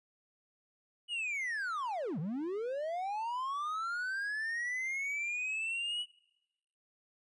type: linear two-way sweep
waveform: triangle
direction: down then up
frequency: 2960 to 140.8 to 2960 Hz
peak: -32 dBFS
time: 1.08-6.06 s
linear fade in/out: 50 ms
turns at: 2.19 s
effects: noise-tail reverb RT60 1.0 s tail -25 dB re dry + resampled to 24000 Hz